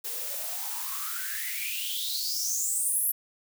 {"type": "noise with high-pass filter sweep", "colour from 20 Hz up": "blue", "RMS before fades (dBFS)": -31, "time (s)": [0.04, 3.12], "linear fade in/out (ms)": 10, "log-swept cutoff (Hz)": [410, 12000], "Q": 9.7, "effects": []}